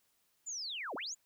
sine linear two-way sweep, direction down then up, 7280 to 219.1 to 7280 Hz, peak -38 dBFS, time 0.46-1.15 s, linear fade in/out 20 ms, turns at 0.95 s, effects white hiss -75 dBFS RMS until 1.25 s

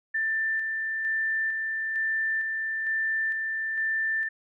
sine tone with tremolo, 1778 Hz, A6, 18 cents sharp, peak -24 dBFS, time 0.14-4.29 s, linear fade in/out 10 ms, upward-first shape square, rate 1.1 Hz, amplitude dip 30%, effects none

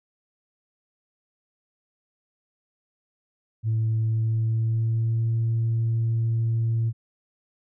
sine tone with pitch glide, 111.3 to 114.16 Hz, A2 to A#2, +20 to -36 cents, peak -19 dBFS, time 3.63-6.93 s, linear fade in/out 50 ms, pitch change +44 cents, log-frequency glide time 4.04-5.3 s, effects tanh soft clip ceiling -18 dBFS

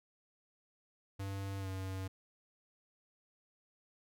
square tone with pitch glide, 98 to 95.05 Hz, G2 to F#2, 0 to +47 cents, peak -39 dBFS, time 1.19-2.08 s, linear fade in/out 10 ms, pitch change -53 cents, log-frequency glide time 1.59-1.68 s, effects none

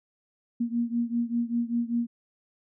sine beating tone pair, 234.1 / 239.2 Hz, A#3 / A#3, +8 / +45 cents, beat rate 5.1 Hz, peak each -27 / -29 dBFS, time 0.6-2.07 s, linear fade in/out 10 ms, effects none

